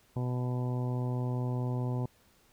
harmonic tone, 124.6 Hz, B2, 16 cents sharp, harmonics 1 / 2 / 3 / 4 / 5 / 6 / 7 / 8, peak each -30 / -38 / -42 / -45 / -47 / -50 / -47 / -50 dBFS, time 0.16-2.06 s, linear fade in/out 5 ms, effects pink hiss -65 dBFS RMS until 2.52 s

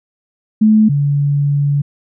sine tone pair in turn, 216.1 / 143.11 Hz, A3 / D3, -31 / -44 cents, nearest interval perfect fifth, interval 713 cents, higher first, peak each -6 / -11 dBFS, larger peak first, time 0.61-0.89 / 0.89-1.82 s, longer second, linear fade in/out 10 ms, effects none

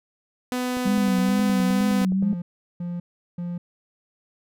sawtooth tone with pitch glide, 250 to 252 Hz, B3 to B3, +21 to +35 cents, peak -20 dBFS, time 0.52-2.05 s, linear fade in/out 0 ms, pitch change +14 cents, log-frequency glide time 0.95-1.41 s
click train, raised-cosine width 2 ms, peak -24 dBFS, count 16, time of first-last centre 0.77-2.329 s, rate 9.62 Hz
sine tone with vibrato, 196 Hz, G3, in tune, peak -19 dBFS, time 0.85-2.34 s, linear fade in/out 10 ms, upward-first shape triangle, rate 2.2 Hz, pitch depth 100 cents each way
triangle tone bursts, 174.61 Hz, F3, in tune, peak -25 dBFS, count 3, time 2.22-3.58 s, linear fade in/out 5 ms, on 200 ms, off 380 ms
effects none

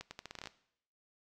accelerating click train, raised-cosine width 0.2 ms, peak -26 dBFS, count 11, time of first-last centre 0.01-0.472 s, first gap 100 ms, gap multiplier 0.81, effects noise-tail reverb RT60 0.7 s tail -17 dB re dry

